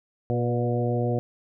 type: harmonic tone with a mistuned harmonic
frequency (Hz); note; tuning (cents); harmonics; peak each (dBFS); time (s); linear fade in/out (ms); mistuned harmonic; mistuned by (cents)
120; B2; -49; 1 / 2 / 3 / 4 / 5 / 6; -25 / -30 / -31 / -29 / -33 / -34; 0.3-1.19; 0; 4; +25
effects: none